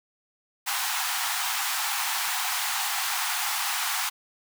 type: high-pass noise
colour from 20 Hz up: pink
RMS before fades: -28 dBFS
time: 0.66-4.1 s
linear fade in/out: 20 ms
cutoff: 740 Hz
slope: 96 dB/octave
effects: none